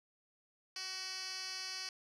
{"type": "tone with band-pass filter", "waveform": "10% pulse", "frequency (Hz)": 375.9, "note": "F#4", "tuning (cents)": 27, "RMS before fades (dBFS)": -43, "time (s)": [0.76, 1.89], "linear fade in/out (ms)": 2, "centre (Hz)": 4400, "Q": 4.6, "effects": ["resampled to 32000 Hz"]}